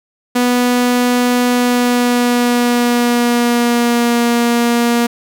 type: tone with pitch glide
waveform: sawtooth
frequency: 245.7 to 236.8 Hz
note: B3 to A#3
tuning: -9 to +27 cents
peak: -7 dBFS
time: 0.35-5.07 s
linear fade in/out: 10 ms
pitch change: -64 cents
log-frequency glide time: 1.49-4.23 s
effects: none